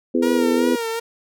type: harmonic tone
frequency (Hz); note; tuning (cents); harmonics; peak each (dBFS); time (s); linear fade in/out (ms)
84; E2; +33; 3 / 4 / 5 / 6; -19 / -21 / -23 / -25; 0.14-0.76; 10
type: tone with vibrato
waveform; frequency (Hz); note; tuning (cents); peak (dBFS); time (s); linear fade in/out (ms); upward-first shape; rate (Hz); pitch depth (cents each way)
sawtooth; 466.2; A#4; 0; -19; 0.22-1; 10; sine; 2.6; 58
effects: none